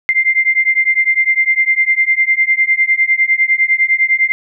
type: beating tone pair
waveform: sine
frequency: 2089 / 2098.9 Hz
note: C7 / C7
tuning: -3 / +5 cents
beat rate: 9.9 Hz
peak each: -13 dBFS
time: 0.09-4.32 s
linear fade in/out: 0 ms
effects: none